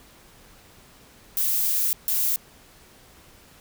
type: noise bursts at uneven times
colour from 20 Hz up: violet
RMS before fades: -23 dBFS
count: 2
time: 1.37-1.93 / 2.08-2.36 s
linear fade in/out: 0 ms
effects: pink hiss -52 dBFS RMS until 3.6 s